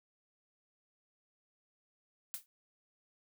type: noise with exponential decay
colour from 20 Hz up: blue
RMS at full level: -37 dBFS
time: 2.34-2.46 s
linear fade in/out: 0 ms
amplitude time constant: 25 ms
effects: none